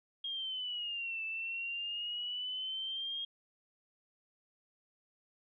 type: exponential two-way sweep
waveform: sine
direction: down then up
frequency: 3256 to 2637 to 3256 Hz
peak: -36 dBFS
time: 0.24-3.25 s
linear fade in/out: 5 ms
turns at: 1.24 s
effects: none